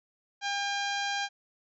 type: harmonic tone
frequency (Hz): 803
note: G5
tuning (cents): +41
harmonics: 1 / 2 / 3 / 4 / 5 / 6 / 7 / 8 / 9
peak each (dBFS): -33 / -34 / -39 / -38 / -40 / -43 / -44 / -46 / -52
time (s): 0.41-1.29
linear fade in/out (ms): 50
effects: none